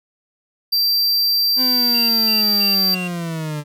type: tone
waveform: square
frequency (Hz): 4700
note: D8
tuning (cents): +1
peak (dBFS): -15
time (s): 0.72-2.95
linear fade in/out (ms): 10
type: linear sweep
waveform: 40% pulse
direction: down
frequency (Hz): 260.3 to 146.2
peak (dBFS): -22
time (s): 1.56-3.64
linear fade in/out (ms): 50
type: tone bursts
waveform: triangle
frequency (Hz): 2759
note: F7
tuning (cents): -22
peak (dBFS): -24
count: 4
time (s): 1.94-3.08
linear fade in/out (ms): 10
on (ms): 150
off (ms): 180
effects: none